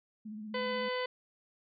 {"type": "tone with vibrato", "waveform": "sine", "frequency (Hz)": 213.8, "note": "A3", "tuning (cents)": -49, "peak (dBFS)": -40, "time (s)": [0.25, 0.89], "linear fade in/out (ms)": 10, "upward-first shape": "sine", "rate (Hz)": 16, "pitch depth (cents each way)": 44}
{"type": "harmonic tone", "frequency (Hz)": 503, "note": "B4", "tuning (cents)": 32, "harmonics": [1, 2, 3, 4, 5, 6, 7, 8, 9], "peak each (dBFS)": [-34, -39, -45, -40, -52, -44, -50, -58, -48], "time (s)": [0.54, 1.06], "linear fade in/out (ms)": 5}
{"effects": []}